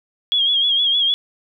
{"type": "tone with vibrato", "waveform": "sine", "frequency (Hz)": 3300, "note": "G#7", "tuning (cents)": -12, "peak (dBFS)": -14, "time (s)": [0.32, 1.14], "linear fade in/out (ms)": 0, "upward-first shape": "sine", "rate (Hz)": 6.5, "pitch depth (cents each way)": 60, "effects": []}